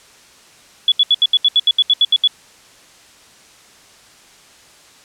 sine tone bursts, 3400 Hz, G#7, 40 cents sharp, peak -8 dBFS, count 13, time 0.88-2.275 s, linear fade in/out 2 ms, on 39 ms, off 74 ms, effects white hiss -46 dBFS RMS until 5.04 s + low-pass 8000 Hz 12 dB/octave

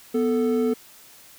triangle tone pair together, 246.8 / 441.2 Hz, B3 / A4, -1 / +5 cents, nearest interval minor seventh, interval 1006 cents, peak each -20 dBFS, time 0.14-0.74 s, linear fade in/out 10 ms, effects white hiss -49 dBFS RMS until 1.38 s

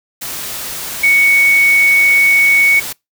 sine tone in noise, 2226 Hz, C#7, 7 cents sharp, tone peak -7 dBFS, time 1.03-2.8 s, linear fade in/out 10 ms, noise white, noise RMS -24 dBFS, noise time 0.21-2.93 s, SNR +14 dB, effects noise-tail reverb RT60 0.2 s tail -25 dB re dry

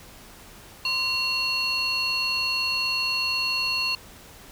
sine tone cluster, 1036 / 2750 / 4336 Hz, C6 / F7 / C#8, -17 / -27 / -39 cents, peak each -32 / -24 / -24 dBFS, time 0.85-3.95 s, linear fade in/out 2 ms, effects tanh soft clip ceiling -19 dBFS + pink hiss -47 dBFS RMS until 4.51 s

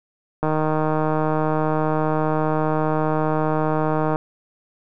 click train, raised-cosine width 1 ms, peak -8 dBFS, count 579, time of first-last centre 0.43-4.159 s, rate 155 Hz, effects none

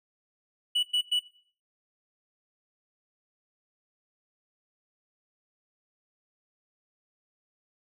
triangle tone bursts, 2951 Hz, F#7, 5 cents flat, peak -21 dBFS, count 3, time 0.75-1.196 s, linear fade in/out 10 ms, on 82 ms, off 100 ms, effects noise-tail reverb RT60 0.5 s tail -19 dB re dry

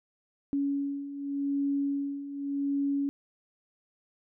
sine beating tone pair, 280 / 280.86 Hz, C#4 / C#4, +18 / +23 cents, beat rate 0.86 Hz, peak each -34 / -29 dBFS, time 0.53-3.09 s, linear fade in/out 0 ms, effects none

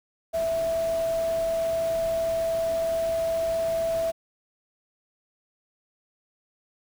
sine tone in noise, 659.3 Hz, E5, in tune, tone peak -23 dBFS, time 0.33-4.12 s, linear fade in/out 20 ms, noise pink, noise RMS -40 dBFS, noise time 0.33-4.12 s, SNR +14 dB, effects none

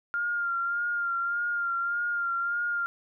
sine tone with vibrato, 1400 Hz, F6, 4 cents sharp, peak -26 dBFS, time 0.14-2.86 s, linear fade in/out 0 ms, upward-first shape sine, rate 1.7 Hz, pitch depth 30 cents each way, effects none

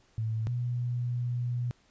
sine tone pair in turn, 111.2 / 121.91 Hz, A2 / B2, +19 / -22 cents, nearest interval major second, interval 159 cents, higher second, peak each -28 dBFS, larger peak neither, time 0.18-0.47 / 0.47-1.71 s, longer second, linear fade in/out 0 ms, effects pink hiss -65 dBFS RMS until 1.9 s + resampled to 16000 Hz

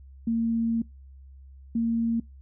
sine tone pair in turn, 229 / 230 Hz, A#3 / A#3, -31 / -23 cents, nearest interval unison, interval 8 cents, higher second, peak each -22 dBFS, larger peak neither, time 0.27-0.82 / 1.75-2.2 s, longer first, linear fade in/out 5 ms, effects noise-tail reverb RT60 0.2 s tail -24 dB re dry + added 67 Hz sine -45 dBFS peak until 2.41 s

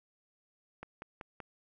click train, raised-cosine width 0.5 ms, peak -28 dBFS, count 4, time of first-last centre 0.83-1.403 s, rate 5.24 Hz, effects none

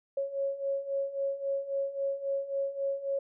sine beating tone pair, 549 / 552.7 Hz, C#5 / C#5, -17 / -5 cents, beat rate 3.7 Hz, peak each -35 / -31 dBFS, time 0.17-3.19 s, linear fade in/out 5 ms, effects none

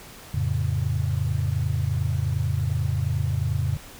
sine chord, F augmented, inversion none, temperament equal, 87.31 / 110 / 138.59 Hz, F2 / A2 / C#3, 0 / 0 / 0 cents, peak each -26 dBFS, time 0.34-3.77 s, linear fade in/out 5 ms, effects pink hiss -44 dBFS RMS until 3.99 s

